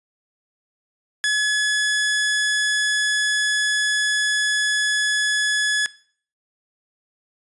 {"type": "tone", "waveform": "sawtooth", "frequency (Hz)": 1700, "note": "G#6", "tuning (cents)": 40, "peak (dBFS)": -14, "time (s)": [1.24, 5.86], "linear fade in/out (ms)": 0, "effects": ["noise-tail reverb RT60 0.5 s tail -20 dB re dry", "resampled to 24000 Hz"]}